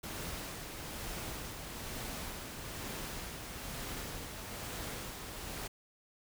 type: noise with tremolo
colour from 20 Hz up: pink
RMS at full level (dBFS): -41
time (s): 0.03-5.68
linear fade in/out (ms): 10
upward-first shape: sine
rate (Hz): 1.1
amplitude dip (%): 35
effects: none